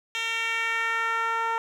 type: tone with band-pass filter sweep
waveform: 10% pulse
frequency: 455.7 Hz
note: A#4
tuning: 39 cents flat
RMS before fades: -27 dBFS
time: 0.15-1.58 s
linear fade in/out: 0 ms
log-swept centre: 3300 to 990 Hz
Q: 1.8
effects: none